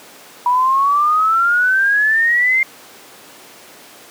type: exponential sweep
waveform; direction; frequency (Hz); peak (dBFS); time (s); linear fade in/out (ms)
sine; up; 970 to 2115; -11; 0.46-2.63; 2
effects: pink hiss -40 dBFS RMS until 4.1 s + high-pass 300 Hz 12 dB/octave